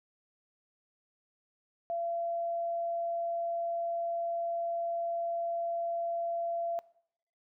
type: tone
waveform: sine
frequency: 680 Hz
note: F5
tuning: 46 cents flat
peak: -31 dBFS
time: 1.9-6.79 s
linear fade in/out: 0 ms
effects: noise-tail reverb RT60 0.7 s tail -21 dB re dry